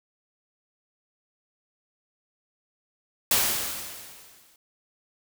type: noise with exponential decay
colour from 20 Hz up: white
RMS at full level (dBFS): -20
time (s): 3.31-4.56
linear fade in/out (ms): 2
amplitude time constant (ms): 270
effects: none